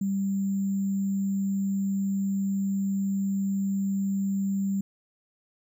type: tone with sample-and-hold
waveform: sine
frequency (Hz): 196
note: G3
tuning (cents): 0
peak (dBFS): -24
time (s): 0.01-4.81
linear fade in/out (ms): 5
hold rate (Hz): 7350
effects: none